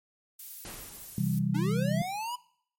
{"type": "noise", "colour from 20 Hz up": "violet", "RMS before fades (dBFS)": -42, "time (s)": [0.39, 1.39], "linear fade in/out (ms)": 5}
{"type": "noise with exponential decay", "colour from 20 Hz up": "pink", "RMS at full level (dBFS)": -41, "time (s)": [0.65, 1.67], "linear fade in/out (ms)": 1, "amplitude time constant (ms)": 220}
{"type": "chord", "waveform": "sine", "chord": "C major", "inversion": "none", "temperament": "equal", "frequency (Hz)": [130.81, 164.81, 196], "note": ["C3", "E3", "G3"], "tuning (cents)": [0, 0, 0], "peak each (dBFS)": -30, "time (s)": [1.18, 2.02], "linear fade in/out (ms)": 2}
{"type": "linear sweep", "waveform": "square", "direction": "up", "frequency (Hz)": [275.6, 1000], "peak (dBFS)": -33, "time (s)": [1.54, 2.36], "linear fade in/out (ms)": 10}
{"effects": ["noise-tail reverb RT60 0.6 s tail -20 dB re dry", "MP3 64 kbps"]}